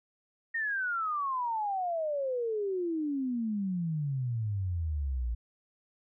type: exponential sweep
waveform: sine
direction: down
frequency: 1864.7 to 56.2 Hz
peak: -29 dBFS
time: 0.54-5.35 s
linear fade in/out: 10 ms
effects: none